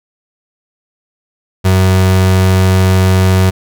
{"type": "tone", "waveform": "35% pulse", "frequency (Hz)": 93.7, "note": "F#2", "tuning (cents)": 22, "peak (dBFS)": -5, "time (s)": [1.64, 3.51], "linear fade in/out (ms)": 20, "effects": []}